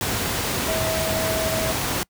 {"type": "tone in noise", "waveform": "sine", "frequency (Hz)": 644, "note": "E5", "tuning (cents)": -41, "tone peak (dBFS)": -25, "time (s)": [0.68, 1.72], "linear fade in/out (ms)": 0, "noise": "pink", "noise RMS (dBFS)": -24, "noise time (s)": [0.01, 2.03], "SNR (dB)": -4, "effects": ["noise-tail reverb RT60 0.1 s tail -26 dB re dry", "high-pass 60 Hz 12 dB/octave"]}